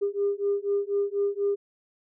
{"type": "beating tone pair", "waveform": "sine", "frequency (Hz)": [400.9, 405], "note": ["G4", "G#4"], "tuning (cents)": [39, -43], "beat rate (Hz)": 4.1, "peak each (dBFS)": -26, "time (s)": [0.01, 1.56], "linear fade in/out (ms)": 20, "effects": ["tanh soft clip ceiling -17 dBFS"]}